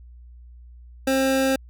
square tone pair together, 266.9 / 532 Hz, C4 / C5, +35 / +29 cents, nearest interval octave, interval 1194 cents, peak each -22 dBFS, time 1.07-1.56 s, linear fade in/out 5 ms, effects added 60 Hz sine -42 dBFS peak until 1.69 s

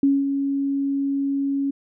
sine tone with ADSR envelope, 277.2 Hz, C#4, in tune, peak -13 dBFS, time 0.03-1.71 s, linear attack 3 ms, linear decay 210 ms, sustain -7 dB, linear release 10 ms, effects none

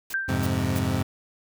white noise bursts, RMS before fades -36 dBFS, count 3, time 0.1-0.791 s, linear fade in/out 5 ms, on 37 ms, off 290 ms
sine tone with exponential decay, 1571 Hz, G6, 3 cents sharp, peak -21 dBFS, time 0.14-0.65 s, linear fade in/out 1 ms, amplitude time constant 110 ms
25% pulse chord, F minor, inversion none, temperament equal, 87.31 / 103.83 / 130.81 Hz, F2 / Ab2 / C3, 0 / 0 / 0 cents, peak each -24 dBFS, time 0.28-1.03 s, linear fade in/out 10 ms
effects none

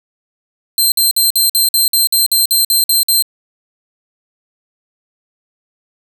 15% pulse tone bursts, 4142 Hz, C8, 18 cents flat, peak -3 dBFS, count 13, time 0.78-3.224 s, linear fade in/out 2 ms, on 140 ms, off 52 ms, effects none

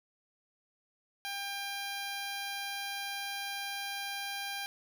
10% pulse tone, 798 Hz, G5, 31 cents sharp, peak -28 dBFS, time 1.25-4.66 s, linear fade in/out 0 ms, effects none

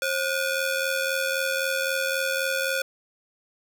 sawtooth ring-modulated tone, 987.8 Hz, B5, in tune, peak -17 dBFS, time 0.02-2.82 s, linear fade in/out 2 ms, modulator 452 Hz, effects none

